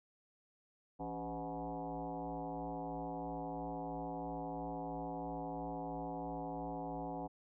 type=tone with frequency modulation; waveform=sine; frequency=507 Hz; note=B4; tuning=45 cents sharp; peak=-39 dBFS; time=0.99-7.28 s; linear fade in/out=20 ms; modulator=113 Hz; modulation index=3.3; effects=none